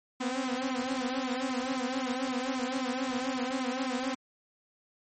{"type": "tone with flanger", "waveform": "sawtooth", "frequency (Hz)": 257.3, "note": "C4", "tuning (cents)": -29, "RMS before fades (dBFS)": -32, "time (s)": [0.2, 4.15], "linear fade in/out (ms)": 10, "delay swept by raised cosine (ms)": [0.86, 6.56], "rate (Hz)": 3.8, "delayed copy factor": 0.85, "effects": ["MP3 32 kbps"]}